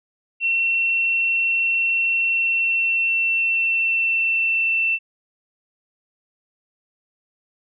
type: tone with pitch glide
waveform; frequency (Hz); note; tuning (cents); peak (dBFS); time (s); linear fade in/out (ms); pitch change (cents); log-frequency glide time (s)
sine; 2713 to 2680; E7 to E7; +49 to +28; -17; 0.4-4.99; 50; -21; 2.21-4.82
effects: none